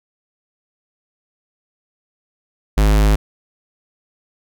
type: tone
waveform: square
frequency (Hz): 52.1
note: G#1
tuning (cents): +6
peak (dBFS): -11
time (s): 2.77-3.16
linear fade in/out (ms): 10
effects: none